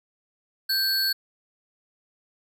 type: tone pair together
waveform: square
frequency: 1568 / 4406 Hz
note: G6 / C#8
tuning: 0 / -11 cents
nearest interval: octave + tritone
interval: 1789 cents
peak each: -29 / -23 dBFS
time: 0.69-1.13 s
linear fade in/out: 10 ms
effects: none